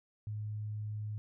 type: tone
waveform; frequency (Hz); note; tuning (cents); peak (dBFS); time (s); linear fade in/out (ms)
sine; 106.1; G#2; +38; -36; 0.27-1.18; 0
effects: none